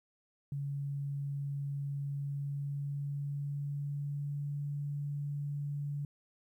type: tone with pitch glide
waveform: sine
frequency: 141 to 144.05 Hz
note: C#3 to D3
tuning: +30 to -33 cents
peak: -34 dBFS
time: 0.52-6.05 s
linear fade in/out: 2 ms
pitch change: +37 cents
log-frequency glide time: 2.03-4.61 s
effects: 12-bit